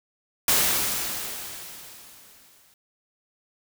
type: noise with exponential decay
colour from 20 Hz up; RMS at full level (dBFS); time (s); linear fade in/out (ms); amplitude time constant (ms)
white; -19; 0.48-2.74; 2; 490
effects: none